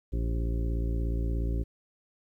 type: harmonic tone with a mistuned harmonic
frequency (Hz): 56.9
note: A#1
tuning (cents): -41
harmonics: 1 / 2 / 3 / 4 / 5 / 6 / 7 / 9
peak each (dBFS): -27 / -36 / -40 / -47 / -40 / -44 / -43 / -49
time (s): 0.12-1.64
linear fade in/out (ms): 20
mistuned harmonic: 9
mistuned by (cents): +59
effects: 11-bit